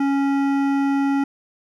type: tone with hard clipping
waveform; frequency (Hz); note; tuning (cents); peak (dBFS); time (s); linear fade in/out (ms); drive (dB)
triangle; 277.2; C#4; 0; -19; 0-1.24; 5; 17
effects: none